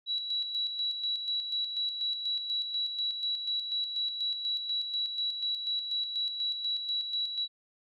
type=tone with tremolo; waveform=sine; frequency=3914 Hz; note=B7; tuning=16 cents flat; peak=-28 dBFS; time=0.06-7.48 s; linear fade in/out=50 ms; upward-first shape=square; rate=4.1 Hz; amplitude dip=50%; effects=none